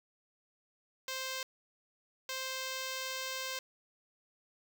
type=tone bursts at uneven times; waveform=5% pulse; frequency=523.3 Hz; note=C5; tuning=in tune; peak=-25 dBFS; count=2; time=1.08-1.43 / 2.29-3.59 s; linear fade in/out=2 ms; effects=none